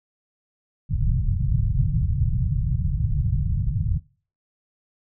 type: low-pass noise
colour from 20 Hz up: white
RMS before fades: -22 dBFS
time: 0.89-4 s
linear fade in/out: 20 ms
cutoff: 150 Hz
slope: 48 dB/octave
effects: noise-tail reverb RT60 0.4 s tail -21 dB re dry